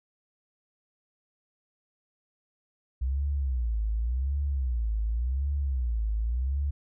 sine tone with vibrato, 61.74 Hz, B1, in tune, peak -25 dBFS, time 3.01-6.71 s, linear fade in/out 10 ms, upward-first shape sine, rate 0.89 Hz, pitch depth 250 cents each way, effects none

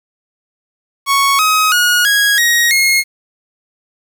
sawtooth tone with pitch steps, 1108.7 / 1266.2 / 1446.1 / 1651.6 / 1886.3 / 2154 Hz, C#6 / D#6 / F#6 / G#6 / A#6 / C7, 0 / +30 / -40 / -10 / +20 / +50 cents, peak -6 dBFS, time 1.06-3.04 s, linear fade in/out 50 ms, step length 330 ms, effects 7-bit

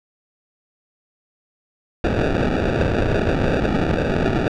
blue noise with sample-and-hold, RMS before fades -19 dBFS, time 2.04-4.48 s, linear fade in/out 2 ms, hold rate 1050 Hz, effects low-pass 3000 Hz 12 dB/octave

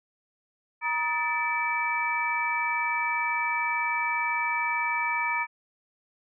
sine tone cluster, 947 / 1255 / 1765 / 2307 Hz, A#5 / D#6 / A6 / D7, +27 / +15 / +5 / -31 cents, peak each -29 / -34 / -33 / -28 dBFS, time 0.81-5.47 s, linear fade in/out 50 ms, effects none

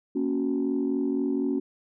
sine chord, F# major, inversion first, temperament equal, 233.1 / 277.2 / 370 Hz, A#3 / C#4 / F#4, 0 / 0 / 0 cents, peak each -29 / -25 / -29 dBFS, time 0.15-1.6 s, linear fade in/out 10 ms, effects tanh soft clip ceiling -17 dBFS

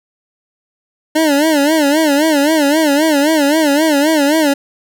25% pulse tone with vibrato, 299.8 Hz, D4, 36 cents sharp, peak -6 dBFS, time 1.15-4.54 s, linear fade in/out 10 ms, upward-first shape sine, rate 3.8 Hz, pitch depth 130 cents each way, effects none

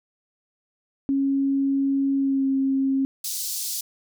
sine tone with pitch glide, 274.3 to 269.4 Hz, C#4 to C#4, -18 to -49 cents, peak -19 dBFS, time 1.09-3.05 s, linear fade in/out 0 ms, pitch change -31 cents, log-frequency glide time 2.16-2.47 s
pink high-pass noise, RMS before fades -29 dBFS, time 3.24-3.81 s, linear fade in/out 5 ms, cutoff 4600 Hz, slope 24 dB/octave
effects none

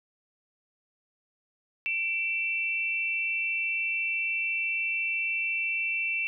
sine tone pair together, 2336 / 2682 Hz, D7 / E7, -10 / +29 cents, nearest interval major second, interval 239 cents, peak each -31 / -28 dBFS, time 1.86-6.27 s, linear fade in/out 0 ms, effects none

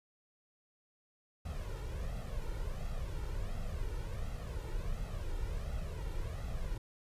brown noise with flanger, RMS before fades -38 dBFS, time 1.45-6.78 s, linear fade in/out 5 ms, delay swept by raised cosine 1.5 to 2.2 ms, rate 1.4 Hz, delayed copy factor +0.7, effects resampled to 32000 Hz

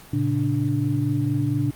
sine tone cluster, 114.5 / 138.9 / 292.9 Hz, A#2 / C#3 / D4, -31 / +4 / -5 cents, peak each -24 dBFS, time 0.13-1.71 s, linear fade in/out 5 ms, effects pink hiss -46 dBFS RMS until 1.75 s + Opus 48 kbps

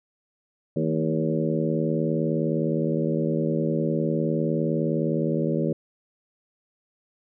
harmonic tone with a mistuned harmonic, 79.6 Hz, D#2, 40 cents sharp, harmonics 2 / 3 / 4 / 5 / 6 / 7, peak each -26 / -28 / -29 / -30 / -31 / -31 dBFS, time 0.76-5.73 s, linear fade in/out 5 ms, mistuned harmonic 3, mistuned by -71 cents, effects none

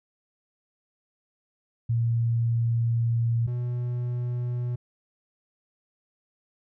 sine / triangle tone pair in turn, 116.4 / 122.2 Hz, A#2 / B2, -2 / -18 cents, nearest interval minor second, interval 84 cents, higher second, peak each -21 / -24 dBFS, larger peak first, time 1.89-3.47 / 3.47-4.76 s, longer first, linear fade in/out 10 ms, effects none

